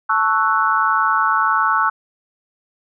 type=chord; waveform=sine; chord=F# minor seventh; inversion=first; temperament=equal; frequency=880 / 1108.7 / 1318.5 / 1480 Hz; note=A5 / C#6 / E6 / F#6; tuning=0 / 0 / 0 / 0 cents; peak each=-21 / -19 / -18 / -20 dBFS; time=0.09-1.9 s; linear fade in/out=10 ms; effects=none